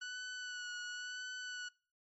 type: tone with vibrato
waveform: sawtooth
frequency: 1480 Hz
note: F#6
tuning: in tune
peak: -38 dBFS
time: 0.01-1.69 s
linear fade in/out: 10 ms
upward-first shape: sine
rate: 0.96 Hz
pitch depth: 24 cents each way
effects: noise-tail reverb RT60 0.4 s tail -24 dB re dry + MP3 32 kbps